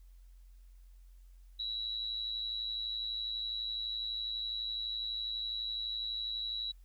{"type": "tone with amplitude modulation", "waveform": "sine", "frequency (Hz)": 3903, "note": "B7", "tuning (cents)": -21, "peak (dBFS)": -32, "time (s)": [1.59, 6.72], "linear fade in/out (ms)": 10, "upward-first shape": "sine", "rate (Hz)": 112, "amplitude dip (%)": 60, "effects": ["added 44 Hz sine -53 dBFS peak until 6.84 s", "white hiss -75 dBFS RMS until 6.84 s"]}